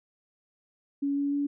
sine tone with pitch steps, 281.2 / 283.3 / 285.5 Hz, C#4 / C#4 / D4, +25 / +38 / -49 cents, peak -25 dBFS, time 1.02-1.47 s, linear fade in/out 10 ms, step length 150 ms, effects none

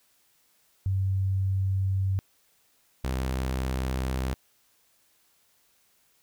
sine / sawtooth tone pair in turn, 96 / 64.78 Hz, G2 / C2, -36 / -17 cents, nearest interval perfect fifth, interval 681 cents, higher first, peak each -23 dBFS, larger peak neither, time 0.86-2.19 / 3.04-4.34 s, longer first, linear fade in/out 0 ms, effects white hiss -66 dBFS RMS until 6.22 s

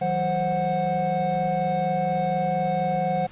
triangle tone cluster, 161.4 / 185.6 / 526 / 736 Hz, E3 / F#3 / C5 / F#5, -36 / +6 / +9 / -9 cents, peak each -28 / -28 / -26 / -22 dBFS, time 0.01-3.27 s, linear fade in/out 10 ms, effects pink hiss -49 dBFS RMS until 3.31 s + resampled to 8000 Hz

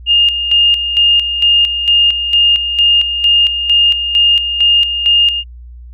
sine tone with tremolo, 2828 Hz, F7, 21 cents sharp, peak -6 dBFS, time 0.06-5.44 s, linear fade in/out 50 ms, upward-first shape square, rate 2.2 Hz, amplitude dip 60%, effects added 60 Hz sine -30 dBFS peak until 5.93 s

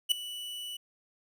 45% pulse tone with ADSR envelope, 2960 Hz, F#7, in tune, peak -19 dBFS, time 0.09-0.77 s, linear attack 26 ms, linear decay 5 ms, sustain -18 dB, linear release 8 ms, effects none

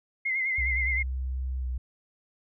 sine tone with vibrato, 2093 Hz, C7, in tune, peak -25 dBFS, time 0.25-1.03 s, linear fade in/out 10 ms, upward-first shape sine, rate 9.7 Hz, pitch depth 56 cents each way
sine tone with pitch glide, 64.6 to 62.72 Hz, C2 to B1, -21 to +27 cents, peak -28 dBFS, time 0.58-1.78 s, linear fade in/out 5 ms, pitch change -52 cents, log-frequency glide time 1.59-1.67 s
effects none

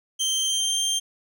25% pulse tone with pitch glide, 3136 to 3169 Hz, G7 to G7, 0 to +18 cents, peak -18 dBFS, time 0.19-1 s, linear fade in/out 20 ms, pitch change +18 cents, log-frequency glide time 0.35-0.83 s, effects none

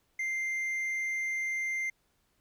sine tone with hard clipping, 2093 Hz, C7, in tune, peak -31 dBFS, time 0.19-1.9 s, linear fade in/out 5 ms, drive 3 dB, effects pink hiss -73 dBFS RMS until 2.4 s

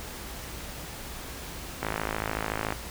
click train, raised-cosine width 0.5 ms, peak -13 dBFS, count 49, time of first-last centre 1.83-2.724 s, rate 53.7 Hz, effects added 60 Hz sine -45 dBFS peak until 2.9 s + pink hiss -40 dBFS RMS until 2.9 s

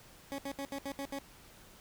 20% pulse tone bursts, 277.2 Hz, C#4, in tune, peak -32 dBFS, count 7, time 0.32-1.186 s, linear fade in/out 0 ms, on 62 ms, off 72 ms, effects pink hiss -57 dBFS RMS until 1.8 s

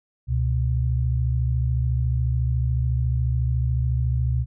sine tone pair together, 69.49 / 123.47 Hz, C#2 / B2, +5 / 0 cents, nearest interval minor seventh, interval 995 cents, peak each -22 dBFS, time 0.27-4.46 s, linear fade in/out 50 ms, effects none

